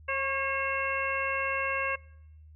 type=harmonic tone with a mistuned harmonic; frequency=540 Hz; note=C#5; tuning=45 cents flat; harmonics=1 / 2 / 3 / 4 / 5; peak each=-34 / -34 / -34 / -34 / -34 dBFS; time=0.08-1.96 s; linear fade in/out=10 ms; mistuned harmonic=2; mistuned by=+26 cents; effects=noise-tail reverb RT60 0.8 s tail -24 dB re dry + added 77 Hz sine -49 dBFS peak until 2.55 s